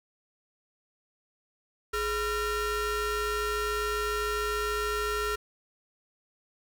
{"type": "ring-modulated tone", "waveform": "35% pulse", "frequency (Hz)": 473.3, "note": "A#4", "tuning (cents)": 26, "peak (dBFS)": -23, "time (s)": [1.93, 5.36], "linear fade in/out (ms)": 10, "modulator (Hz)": 893, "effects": []}